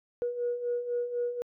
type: beating tone pair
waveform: sine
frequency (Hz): 480 / 484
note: B4 / B4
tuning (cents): -49 / -35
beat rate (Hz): 4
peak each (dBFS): -35 / -29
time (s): 0.22-1.42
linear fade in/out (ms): 0
effects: tanh soft clip ceiling -22 dBFS